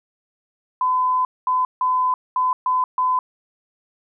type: tone bursts at uneven times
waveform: sine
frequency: 1013 Hz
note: B5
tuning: 44 cents sharp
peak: -16 dBFS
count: 6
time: 0.81-1.25 / 1.47-1.65 / 1.81-2.14 / 2.36-2.53 / 2.66-2.84 / 2.98-3.19 s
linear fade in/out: 2 ms
effects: none